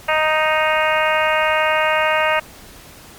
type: harmonic tone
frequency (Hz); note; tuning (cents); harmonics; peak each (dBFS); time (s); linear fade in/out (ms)
311.1; D#4; 0; 2 / 3 / 4 / 5 / 6 / 7 / 8 / 9; -19 / -21 / -22 / -23 / -24 / -24 / -25 / -26; 0.08-2.4; 10
effects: pink hiss -41 dBFS RMS until 3.18 s + MP3 96 kbps